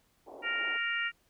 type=band-pass noise; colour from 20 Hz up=white; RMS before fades=-48 dBFS; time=0.26-0.78 s; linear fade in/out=20 ms; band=280 to 910 Hz; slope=48 dB/octave
type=harmonic tone; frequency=466.2 Hz; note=A#4; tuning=in tune; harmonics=3 / 4 / 5 / 6; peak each=-35 / -33 / -37 / -37 dBFS; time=0.42-1.12 s; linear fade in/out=50 ms
effects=pink hiss -70 dBFS RMS until 1.29 s